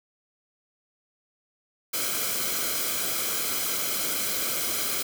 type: noise with comb filter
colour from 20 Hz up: white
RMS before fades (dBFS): -28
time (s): 1.93-5.03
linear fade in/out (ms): 10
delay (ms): 1.1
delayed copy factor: -0.65
effects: none